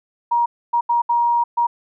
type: tone bursts at uneven times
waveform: sine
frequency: 947 Hz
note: A#5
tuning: 27 cents sharp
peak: -14 dBFS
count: 5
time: 0.31-0.46 / 0.73-0.81 / 0.89-1.02 / 1.09-1.44 / 1.57-1.67 s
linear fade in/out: 10 ms
effects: none